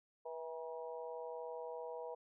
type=harmonic tone with a mistuned harmonic; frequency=162.5 Hz; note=E3; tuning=24 cents flat; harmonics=3 / 4 / 5 / 6; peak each=-45 / -49 / -53 / -51 dBFS; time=0.25-2.15 s; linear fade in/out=10 ms; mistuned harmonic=6; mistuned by=-34 cents; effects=none